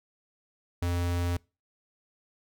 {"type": "tone", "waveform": "square", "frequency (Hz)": 87.31, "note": "F2", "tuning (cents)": 0, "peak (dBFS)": -27, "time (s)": [0.82, 1.37], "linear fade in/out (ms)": 5, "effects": ["noise-tail reverb RT60 0.3 s tail -25 dB re dry"]}